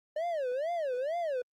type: tone with vibrato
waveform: triangle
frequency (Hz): 587.3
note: D5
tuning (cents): 0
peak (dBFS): -28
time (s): 0.16-1.42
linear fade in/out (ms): 5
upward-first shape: sine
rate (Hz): 2.2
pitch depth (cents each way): 300
effects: Opus 48 kbps